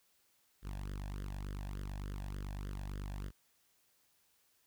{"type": "tone with flanger", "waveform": "sawtooth", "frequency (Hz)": 49, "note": "G1", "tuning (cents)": 0, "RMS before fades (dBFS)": -42, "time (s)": [0.62, 3.32], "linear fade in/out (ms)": 50, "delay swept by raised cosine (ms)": [0.6, 1.2], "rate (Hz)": 3.4, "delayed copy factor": 0.8, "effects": ["white hiss -73 dBFS RMS until 4.66 s"]}